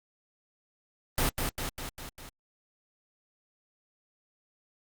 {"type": "noise with echo", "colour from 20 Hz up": "pink", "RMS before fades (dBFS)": -26, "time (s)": [1.18, 1.29], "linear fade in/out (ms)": 0, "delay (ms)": 200, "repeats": 5, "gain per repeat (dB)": -4, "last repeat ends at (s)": 2.29, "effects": ["Opus 32 kbps"]}